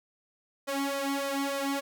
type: tone with flanger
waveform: sawtooth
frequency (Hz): 277.2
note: C#4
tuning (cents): 0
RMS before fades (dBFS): -31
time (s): 0.67-1.81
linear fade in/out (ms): 20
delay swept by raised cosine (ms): 1.6 to 2.7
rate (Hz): 3.4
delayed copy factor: +0.8
effects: none